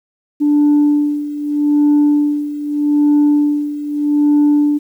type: tone with tremolo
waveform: sine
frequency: 293.7 Hz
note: D4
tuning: in tune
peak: -6 dBFS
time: 0.4-4.79 s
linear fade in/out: 20 ms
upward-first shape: sine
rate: 0.81 Hz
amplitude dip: 80%
effects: tanh soft clip ceiling -6 dBFS + 8-bit